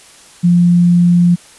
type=tone; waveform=sine; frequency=174.61 Hz; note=F3; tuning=in tune; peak=-6 dBFS; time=0.43-1.36 s; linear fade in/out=20 ms; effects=white hiss -41 dBFS RMS until 1.58 s + resampled to 24000 Hz